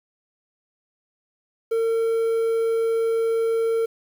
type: tone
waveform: triangle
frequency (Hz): 454.3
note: A#4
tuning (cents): -45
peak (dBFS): -17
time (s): 1.71-3.86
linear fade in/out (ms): 10
effects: 8-bit